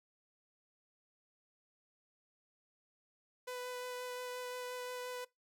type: tone with vibrato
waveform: sawtooth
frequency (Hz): 498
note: B4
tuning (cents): +14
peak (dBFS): -37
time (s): 3.47-5.25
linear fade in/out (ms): 10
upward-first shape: sine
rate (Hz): 5.7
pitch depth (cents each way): 10
effects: noise-tail reverb RT60 0.2 s tail -22 dB re dry